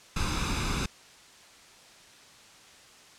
pink noise with comb filter, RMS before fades -29 dBFS, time 0.16-0.86 s, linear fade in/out 5 ms, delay 0.8 ms, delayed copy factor +0.65, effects white hiss -53 dBFS RMS until 3.18 s + low-pass 7000 Hz 12 dB/octave

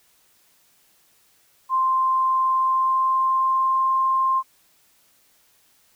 sine tone with pitch glide, 1046.5 to 1055.6 Hz, C6 to C6, 0 to +15 cents, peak -17 dBFS, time 1.69-4.43 s, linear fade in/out 50 ms, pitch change +15 cents, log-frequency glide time 2.49-3.97 s, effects white hiss -60 dBFS RMS until 5.95 s

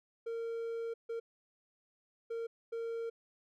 triangle tone bursts at uneven times, 460 Hz, A#4, 23 cents flat, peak -34 dBFS, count 4, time 0.26-0.94 / 1.09-1.2 / 2.3-2.47 / 2.72-3.1 s, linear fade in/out 10 ms, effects none

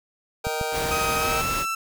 sawtooth chord, Eb major, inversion second, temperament just, 466.7 / 622.3 / 777.8 Hz, Bb4 / Eb5 / G5, +2 / 0 / -14 cents, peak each -25 / -28 / -26 dBFS, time 0.44-1.42 s, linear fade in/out 10 ms
clicks, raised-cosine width 5 ms, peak -18 dBFS, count 2, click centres 0.469 / 0.613 s
pink noise, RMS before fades -30 dBFS, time 0.71-1.66 s, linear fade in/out 50 ms
30% pulse tone with pitch glide, 1257 to 1331.7 Hz, D#6 to E6, +17 to +17 cents, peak -22 dBFS, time 0.91-1.75 s, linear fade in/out 5 ms, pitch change +100 cents, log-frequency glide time 1.16-1.47 s
effects none

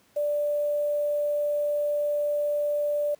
sine tone with quantisation, 587.3 Hz, D5, in tune, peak -23 dBFS, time 0.16-3.15 s, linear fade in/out 10 ms, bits 8, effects pink hiss -62 dBFS RMS until 3.19 s + high-pass 100 Hz 12 dB/octave

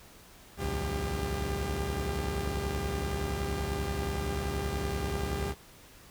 sawtooth tone cluster, 62.7 / 73.2 / 98.9 / 176.1 / 399.2 Hz, B1 / D2 / G2 / F3 / G4, +27 / -5 / +16 / +15 / +32 cents, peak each -33 / -30 / -37 / -39 / -32 dBFS, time 0.57-5.55 s, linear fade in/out 50 ms, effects pink hiss -54 dBFS RMS until 6.1 s

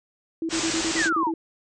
sine tone bursts, 326.8 Hz, E4, 15 cents flat, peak -24 dBFS, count 9, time 0.42-1.339 s, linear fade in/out 2 ms, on 71 ms, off 35 ms
white low-pass noise, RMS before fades -28 dBFS, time 0.49-1.1 s, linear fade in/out 50 ms, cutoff 8100 Hz, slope 96 dB/octave
sine exponential sweep, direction down, 2093 to 825 Hz, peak -21 dBFS, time 0.95-1.32 s, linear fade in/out 50 ms
effects none

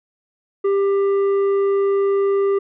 sine tone with tanh clipping, 396 Hz, G4, 18 cents sharp, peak -16 dBFS, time 0.64-2.59 s, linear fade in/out 10 ms, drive 7 dB, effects none

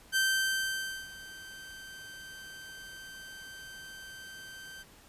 sawtooth tone with ADSR envelope, 1555 Hz, G6, 14 cents flat, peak -21 dBFS, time 0.12-4.84 s, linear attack 42 ms, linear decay 910 ms, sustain -20 dB, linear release 26 ms, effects pink hiss -57 dBFS RMS until 5.08 s + resampled to 32000 Hz

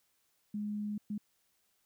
sine tone bursts at uneven times, 208.6 Hz, G#3, 8 cents sharp, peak -34 dBFS, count 2, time 0.54-0.98 / 1.1-1.18 s, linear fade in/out 5 ms, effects white hiss -75 dBFS RMS until 1.85 s

